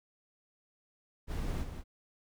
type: noise with echo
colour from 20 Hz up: brown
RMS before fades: -35 dBFS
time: 1.27-1.66 s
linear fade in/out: 50 ms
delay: 180 ms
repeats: 1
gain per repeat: -7 dB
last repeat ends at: 1.84 s
effects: none